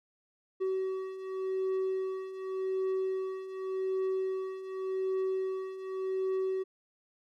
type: beating tone pair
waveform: triangle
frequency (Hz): 378.3 / 379.17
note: F#4 / F#4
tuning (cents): +38 / +42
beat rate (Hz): 0.87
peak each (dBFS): -35 / -30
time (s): 0.6-6.64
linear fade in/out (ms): 20
effects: none